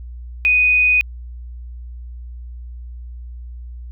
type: tone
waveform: sine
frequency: 2489 Hz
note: D#7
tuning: in tune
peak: -11 dBFS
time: 0.45-1.01 s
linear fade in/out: 0 ms
effects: added 60 Hz sine -30 dBFS peak until 3.91 s